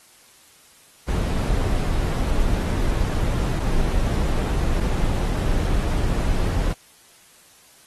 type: noise with dropouts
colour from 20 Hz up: brown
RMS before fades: -21 dBFS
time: 1.08-6.73 s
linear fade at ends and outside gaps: 5 ms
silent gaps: 3.596-3.601 / 4.803-4.807 s
effects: white hiss -52 dBFS RMS until 7.86 s + AAC 32 kbps